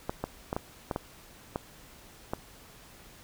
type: clicks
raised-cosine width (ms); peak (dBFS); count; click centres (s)
1; -16; 8; 0.095 / 0.24 / 0.529 / 0.565 / 0.912 / 0.961 / 1.559 / 2.335
effects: pink hiss -53 dBFS RMS until 3.23 s